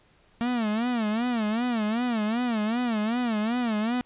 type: tone with vibrato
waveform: 45% pulse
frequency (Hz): 228.6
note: A#3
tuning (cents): -34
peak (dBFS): -24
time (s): 0.41-4.01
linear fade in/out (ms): 0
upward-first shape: sine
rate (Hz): 2.6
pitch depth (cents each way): 150
effects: pink hiss -61 dBFS RMS until 4.05 s + resampled to 8000 Hz